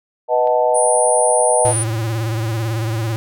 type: chord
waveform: sine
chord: B dominant seventh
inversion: none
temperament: equal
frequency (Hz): 493.9 / 622.3 / 740 / 880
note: B4 / D#5 / F#5 / A5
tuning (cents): 0 / 0 / 0 / 0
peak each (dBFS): -18 / -16 / -20 / -19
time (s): 0.28-1.74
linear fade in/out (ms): 50
type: click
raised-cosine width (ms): 0.3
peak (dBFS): -24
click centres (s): 0.473
type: tone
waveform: sine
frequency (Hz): 9397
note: D9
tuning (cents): 0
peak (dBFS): -18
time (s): 0.74-1.84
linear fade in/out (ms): 20
type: tone with vibrato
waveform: square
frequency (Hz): 112.4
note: A2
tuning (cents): +37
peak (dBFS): -19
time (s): 1.65-3.16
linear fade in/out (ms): 0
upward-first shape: sine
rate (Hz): 18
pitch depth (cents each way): 74
effects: none